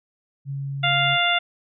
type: tone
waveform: sine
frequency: 138.59 Hz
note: C#3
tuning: in tune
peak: -26 dBFS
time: 0.45-1.18 s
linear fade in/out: 50 ms
type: harmonic tone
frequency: 698.5 Hz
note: F5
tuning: in tune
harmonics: 1 / 2 / 3 / 4 / 5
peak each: -24 / -24 / -24 / -24 / -24 dBFS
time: 0.83-1.39 s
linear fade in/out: 10 ms
effects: none